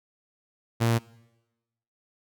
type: tone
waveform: sawtooth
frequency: 115.9 Hz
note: A#2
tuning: 10 cents flat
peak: -17 dBFS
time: 0.8-0.99 s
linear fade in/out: 20 ms
effects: noise-tail reverb RT60 1.0 s tail -22 dB re dry